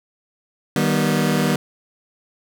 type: chord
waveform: sawtooth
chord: Eb augmented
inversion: none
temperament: just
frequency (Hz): 155.56 / 194.45 / 243.1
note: Eb3 / G3 / B3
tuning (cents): 0 / -14 / -27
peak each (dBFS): -17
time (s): 0.76-1.56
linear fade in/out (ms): 2
effects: none